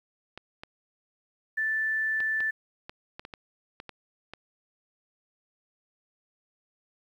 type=clicks; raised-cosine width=0.3 ms; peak=-24 dBFS; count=11; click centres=0.376 / 0.635 / 2.204 / 2.405 / 2.895 / 3.195 / 3.251 / 3.338 / 3.801 / 3.893 / 4.336 s
type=tone; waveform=sine; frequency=1760 Hz; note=A6; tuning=in tune; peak=-25 dBFS; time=1.57-2.51 s; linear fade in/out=10 ms
effects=10-bit